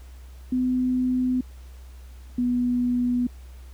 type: tone pair in turn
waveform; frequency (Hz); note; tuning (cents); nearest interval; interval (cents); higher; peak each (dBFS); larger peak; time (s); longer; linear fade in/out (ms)
sine; 253.3 / 245.5; B3 / B3; +44 / -10; minor second; 54; first; -20; neither; 0.52-1.41 / 2.38-3.27; neither; 5
effects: added 63 Hz sine -40 dBFS peak until 3.73 s + pink hiss -56 dBFS RMS until 3.73 s